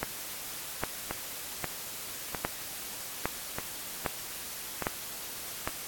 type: two click trains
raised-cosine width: 0.5 ms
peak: -13 / -17 dBFS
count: 8 / 4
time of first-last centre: 0.03-5.675 / 1.11-4.823 s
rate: 1.24 / 0.808 Hz
effects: white hiss -40 dBFS RMS until 5.87 s + AAC 64 kbps